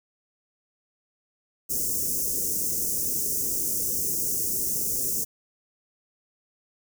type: band-stop noise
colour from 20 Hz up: white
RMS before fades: -27 dBFS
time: 1.69-5.25 s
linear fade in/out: 20 ms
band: 500 to 5700 Hz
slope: 48 dB/octave
effects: none